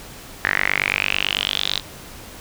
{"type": "tone with band-pass filter sweep", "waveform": "sawtooth", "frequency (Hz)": 49, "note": "G1", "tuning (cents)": 0, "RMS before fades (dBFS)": -22, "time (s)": [0.44, 1.8], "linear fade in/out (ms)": 10, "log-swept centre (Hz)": [1800, 3900], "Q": 6.4, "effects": ["pink hiss -39 dBFS RMS until 2.4 s"]}